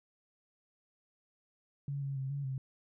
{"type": "tone with pitch steps", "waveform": "sine", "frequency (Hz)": [140.9, 138.1, 133.7, 141.2, 132.7], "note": ["C#3", "C#3", "C3", "C#3", "C3"], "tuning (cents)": [29, -6, 38, 32, 25], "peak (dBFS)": -34, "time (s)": [1.88, 2.58], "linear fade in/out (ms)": 2, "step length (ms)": 140, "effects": []}